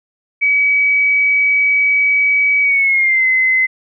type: tone with pitch glide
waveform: sine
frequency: 2275 to 2050 Hz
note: C#7 to C7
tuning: +44 to -36 cents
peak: -10 dBFS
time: 0.41-3.67 s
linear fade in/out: 20 ms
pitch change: -180 cents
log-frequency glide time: 2.62-3.26 s
effects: none